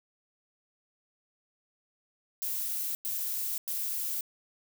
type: noise bursts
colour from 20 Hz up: violet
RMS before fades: -33 dBFS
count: 3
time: 2.42-4.208 s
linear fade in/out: 0 ms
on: 530 ms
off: 99 ms
effects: none